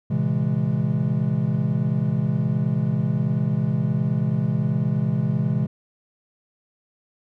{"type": "chord", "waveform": "triangle", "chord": "A# half-diminished seventh", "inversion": "none", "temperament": "equal with one note detuned", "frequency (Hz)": [116.54, 135.19, 164.81, 207.7], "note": ["A#2", "C#3", "E3", "G#3"], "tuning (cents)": [0, -43, 0, 0], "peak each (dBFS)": [-25, -21, -23, -24], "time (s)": [0.1, 5.67], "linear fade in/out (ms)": 10, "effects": []}